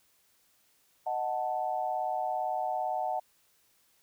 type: chord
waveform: sine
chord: D# diminished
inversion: none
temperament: equal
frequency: 622.3 / 740 / 880 Hz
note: D#5 / F#5 / A5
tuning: 0 / 0 / 0 cents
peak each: -36 / -31 / -35 dBFS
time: 1.06-3.2 s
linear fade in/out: 10 ms
effects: white hiss -68 dBFS RMS until 4.02 s